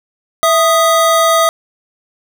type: tone pair together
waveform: square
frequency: 659.3 / 1244.6 Hz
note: E5 / D#6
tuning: 0 / 0 cents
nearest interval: major seventh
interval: 1100 cents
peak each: -12 dBFS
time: 0.43-1.49 s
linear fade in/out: 0 ms
effects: none

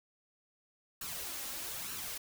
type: noise with flanger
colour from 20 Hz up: white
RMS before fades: -41 dBFS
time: 1.01-2.18 s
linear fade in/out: 5 ms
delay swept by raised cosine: 0.71 to 3.81 ms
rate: 1.1 Hz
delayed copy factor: +0.6
effects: none

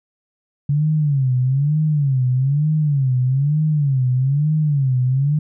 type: tone with vibrato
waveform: sine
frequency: 140 Hz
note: C#3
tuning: 18 cents sharp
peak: -14 dBFS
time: 0.69-5.39 s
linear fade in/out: 5 ms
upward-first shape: sine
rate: 1.1 Hz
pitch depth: 180 cents each way
effects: none

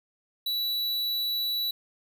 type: tone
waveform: square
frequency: 3938 Hz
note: B7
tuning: 6 cents flat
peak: -27 dBFS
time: 0.46-1.71 s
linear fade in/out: 5 ms
effects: none

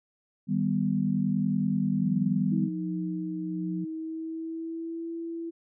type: chord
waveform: sine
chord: Eb augmented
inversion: none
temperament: equal with one note detuned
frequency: 155.56 / 196.68 / 246.9 Hz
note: Eb3 / G3 / B3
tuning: 0 / +6 / 0 cents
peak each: -30 / -26 / -29 dBFS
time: 0.47-2.7 s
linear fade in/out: 50 ms
type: tone with tremolo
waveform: sine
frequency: 177.1 Hz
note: F3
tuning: 24 cents sharp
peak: -30 dBFS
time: 2.01-3.85 s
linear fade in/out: 10 ms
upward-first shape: sine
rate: 1.3 Hz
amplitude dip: 40%
type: tone with pitch glide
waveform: sine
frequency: 314.6 to 333.1 Hz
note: D#4 to E4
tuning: +19 to +18 cents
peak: -32 dBFS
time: 2.51-5.51 s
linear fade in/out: 20 ms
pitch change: +99 cents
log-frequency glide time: 3.57-5.11 s
effects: none

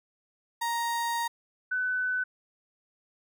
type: tone pair in turn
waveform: 35% pulse / sine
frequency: 935 / 1503.5 Hz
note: A#5 / F#6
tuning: +5 / +27 cents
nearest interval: minor sixth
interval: 822 cents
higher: second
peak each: -26 dBFS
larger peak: neither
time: 0.61-1.28 / 1.71-2.24 s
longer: first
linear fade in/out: 10 ms
effects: none

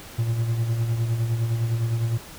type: tone with tremolo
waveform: triangle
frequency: 115.3 Hz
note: A#2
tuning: 19 cents flat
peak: -17 dBFS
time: 0.18-2.18 s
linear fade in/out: 10 ms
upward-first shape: sine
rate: 9.8 Hz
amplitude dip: 50%
effects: pink hiss -42 dBFS RMS until 2.38 s

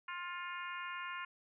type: harmonic tone with a mistuned harmonic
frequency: 352 Hz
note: F4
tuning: 14 cents sharp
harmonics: 3 / 4 / 5 / 6 / 7 / 8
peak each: -44 / -46 / -48 / -50 / -51 / -52 dBFS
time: 0.08-1.25 s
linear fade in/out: 5 ms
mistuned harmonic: 6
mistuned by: +26 cents
effects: none

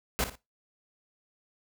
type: noise with echo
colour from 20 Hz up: pink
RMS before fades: -28 dBFS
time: 0.19-0.24 s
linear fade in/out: 0 ms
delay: 57 ms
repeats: 2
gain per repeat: -11 dB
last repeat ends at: 0.354 s
effects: noise-tail reverb RT60 0.2 s tail -17 dB re dry

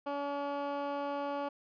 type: tone with band-pass filter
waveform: 15% pulse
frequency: 284.4 Hz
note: C#4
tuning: 45 cents sharp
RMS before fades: -36 dBFS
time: 0.06-1.49 s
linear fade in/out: 10 ms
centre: 680 Hz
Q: 0.73
effects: resampled to 11025 Hz

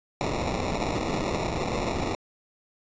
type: noise with sample-and-hold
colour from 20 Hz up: white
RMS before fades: -28 dBFS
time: 0.21-2.15 s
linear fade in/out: 0 ms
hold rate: 1575 Hz
effects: resampled to 16000 Hz

